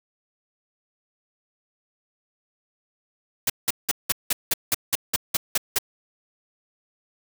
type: noise bursts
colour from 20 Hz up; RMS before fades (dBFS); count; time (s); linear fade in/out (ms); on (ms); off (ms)
white; -21; 12; 3.47-5.786; 5; 28; 180
effects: none